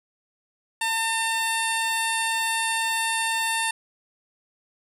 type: tone with low-pass filter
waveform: 15% pulse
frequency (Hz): 902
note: A5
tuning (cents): +43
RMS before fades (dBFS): -25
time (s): 0.81-3.71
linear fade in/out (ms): 5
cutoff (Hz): 11000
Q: 2.6
effects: none